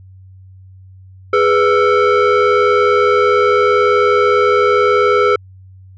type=tone with frequency modulation; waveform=sine; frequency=414.1 Hz; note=G#4; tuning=5 cents flat; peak=-6 dBFS; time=1.33-5.36 s; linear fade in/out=5 ms; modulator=909 Hz; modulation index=1.3; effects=tanh soft clip ceiling -8 dBFS + added 94 Hz sine -37 dBFS peak until 5.97 s